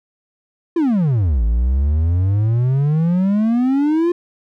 triangle exponential two-way sweep, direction down then up, 354.9 to 53.5 to 354.9 Hz, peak -11 dBFS, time 0.76-4.12 s, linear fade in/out 5 ms, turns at 1.44 s, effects none

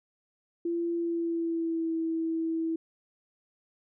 sine tone with pitch glide, 340 to 326.1 Hz, F4 to E4, -46 to -19 cents, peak -27 dBFS, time 0.65-2.76 s, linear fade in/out 5 ms, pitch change -73 cents, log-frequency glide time 0.95-1.94 s, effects none

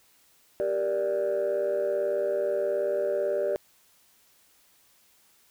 sine chord, G minor, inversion none, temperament just, 392 / 470.4 / 588 Hz, G4 / Bb4 / D5, 0 / +16 / +2 cents, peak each -28 / -30 / -25 dBFS, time 0.6-3.56 s, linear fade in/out 0 ms, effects tanh soft clip ceiling -20 dBFS + white hiss -62 dBFS RMS until 5.5 s

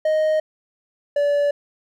triangle tone pair in turn, 622.3 / 576.7 Hz, D#5 / D5, 0 / -32 cents, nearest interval minor second, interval 132 cents, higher first, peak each -14 dBFS, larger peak neither, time 0.05-0.4 / 1.16-1.51 s, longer neither, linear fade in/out 5 ms, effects none

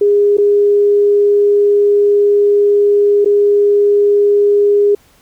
sine tone with dropouts, 409 Hz, G#4, 26 cents flat, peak -7 dBFS, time 0.01-4.95 s, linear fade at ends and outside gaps 5 ms, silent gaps 0.371-0.382 / 3.247-3.257 s, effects pink hiss -50 dBFS RMS until 5.21 s

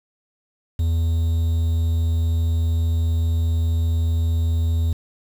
triangle tone with quantisation, 82.41 Hz, E2, in tune, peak -15 dBFS, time 0.79-4.93 s, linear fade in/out 5 ms, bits 7, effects none

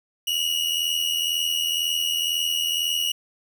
40% pulse tone pair together, 2849 / 2931 Hz, F7 / F#7, +34 / -17 cents, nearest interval unison, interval 49 cents, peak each -24 dBFS, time 0.27-3.12 s, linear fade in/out 5 ms, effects none

